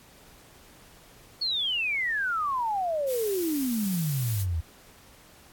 sine exponential sweep, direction down, 4435 to 77 Hz, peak -25 dBFS, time 1.41-4.61 s, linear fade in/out 10 ms
blue noise, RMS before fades -36 dBFS, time 3.06-4.46 s, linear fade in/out 50 ms
effects pink hiss -54 dBFS RMS until 5.52 s + AAC 64 kbps

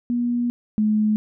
sine tone pair in turn, 240.8 / 213.6 Hz, B3 / G#3, -44 / +49 cents, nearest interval major second, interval 207 cents, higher first, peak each -19 / -16 dBFS, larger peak second, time 0.1-0.5 / 0.78-1.16 s, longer first, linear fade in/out 0 ms, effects none

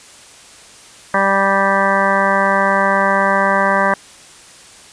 harmonic tone, 196 Hz, G3, in tune, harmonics 1 / 2 / 3 / 4 / 5 / 6 / 8 / 9 / 10, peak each -22 / -26 / -18 / -22 / -18 / -19 / -19 / -23 / -24 dBFS, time 1.14-3.94 s, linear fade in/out 2 ms, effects white hiss -41 dBFS RMS until 4.92 s + resampled to 22050 Hz

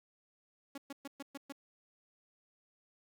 sawtooth tone bursts, 278.4 Hz, C#4, 8 cents sharp, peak -38 dBFS, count 6, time 0.75-1.524 s, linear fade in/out 5 ms, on 29 ms, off 120 ms, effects none

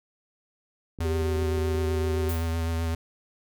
clicks, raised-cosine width 3 ms, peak -27 dBFS, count 6, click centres 0.988 / 1.218 / 1.363 / 1.426 / 1.58 / 1.75 s
square tone with vibrato, 82.41 Hz, E2, in tune, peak -26 dBFS, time 1-2.95 s, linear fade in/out 5 ms, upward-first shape sine, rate 7.8 Hz, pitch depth 20 cents each way
sine tone with pitch glide, 392 to 381.5 Hz, G4 to G4, 0 to -47 cents, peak -28 dBFS, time 1.04-2.31 s, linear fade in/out 20 ms, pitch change -47 cents, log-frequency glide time 1.23-1.28 s
violet noise with exponential decay, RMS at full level -33 dBFS, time 2.29-2.6 s, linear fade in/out 5 ms, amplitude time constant 67 ms
effects none

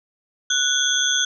sine tone cluster, 1479 / 3299 / 3437 / 6260 Hz, F#6 / G#7 / A7 / G8, -1 / -12 / -41 / -3 cents, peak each -23 dBFS, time 0.5-1.25 s, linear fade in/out 5 ms, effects none

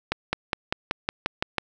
accelerating click train, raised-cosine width 0.3 ms, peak -7 dBFS, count 9, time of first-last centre 0.12-1.583 s, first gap 210 ms, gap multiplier 0.96, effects none

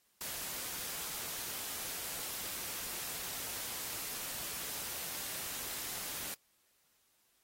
white noise, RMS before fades -41 dBFS, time 0.21-6.34 s, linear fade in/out 0 ms, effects white hiss -73 dBFS RMS until 7.43 s + AAC 48 kbps

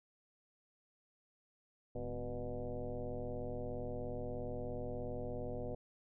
sine tone with frequency modulation, 255.7 Hz, C4, 40 cents flat, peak -38 dBFS, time 1.95-5.75 s, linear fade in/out 5 ms, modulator 117 Hz, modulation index 3.2, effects none

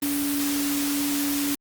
sine tone in noise, 285.4 Hz, D4, 49 cents flat, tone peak -24 dBFS, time 0.02-1.55 s, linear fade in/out 5 ms, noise white, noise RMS -29 dBFS, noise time 0.02-1.55 s, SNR +2 dB, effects Opus 32 kbps

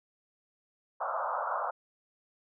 white band-pass noise, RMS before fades -33 dBFS, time 1-1.71 s, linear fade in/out 10 ms, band 520 to 1400 Hz, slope 96 dB/octave, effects none

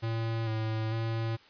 square tone with pitch steps, 113.6 / 110.4 / 113.4 Hz, A#2 / A2 / A#2, -44 / +6 / -47 cents, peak -30 dBFS, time 0.02-1.37 s, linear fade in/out 20 ms, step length 450 ms, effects white hiss -57 dBFS RMS until 1.49 s + resampled to 11025 Hz

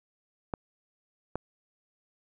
clicks, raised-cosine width 1 ms, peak -17 dBFS, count 2, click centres 0.538 / 1.356 s, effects none

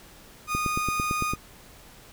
30% pulse tone, 1233 Hz, D#6, 16 cents flat, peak -23 dBFS, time 0.47-1.36 s, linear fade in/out 50 ms
click train, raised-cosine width 3 ms, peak -16 dBFS, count 8, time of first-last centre 0.55-1.336 s, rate 8.91 Hz
effects pink hiss -50 dBFS RMS until 2.12 s

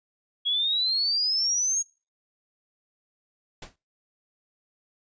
sine exponential sweep, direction up, 3300 to 6645 Hz, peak -22 dBFS, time 0.45-1.83 s, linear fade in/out 20 ms
pink noise with exponential decay, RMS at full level -35 dBFS, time 3.62-3.76 s, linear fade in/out 5 ms, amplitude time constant 30 ms
effects noise-tail reverb RT60 0.3 s tail -24 dB re dry + resampled to 16000 Hz

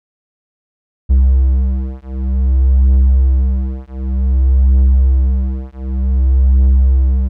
triangle beating tone pair, 65.2 / 65.74 Hz, C2 / C2, -5 / +9 cents, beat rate 0.54 Hz, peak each -10 dBFS, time 1.09-7.29 s, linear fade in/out 20 ms, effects none

